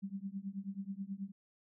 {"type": "tone with tremolo", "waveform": "sine", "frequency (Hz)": 196, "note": "G3", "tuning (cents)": 0, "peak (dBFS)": -35, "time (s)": [0.02, 1.32], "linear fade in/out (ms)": 20, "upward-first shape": "triangle", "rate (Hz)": 9.3, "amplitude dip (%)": 100, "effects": []}